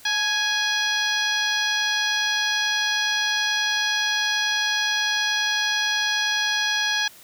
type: harmonic tone with a mistuned harmonic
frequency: 830.6 Hz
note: G#5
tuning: in tune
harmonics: 1 / 2 / 3 / 4 / 5 / 6 / 7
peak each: -32 / -24 / -31 / -26 / -30 / -32 / -32 dBFS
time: 0.05-7.08 s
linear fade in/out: 5 ms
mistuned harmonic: 1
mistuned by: +50 cents
effects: white hiss -48 dBFS RMS until 7.23 s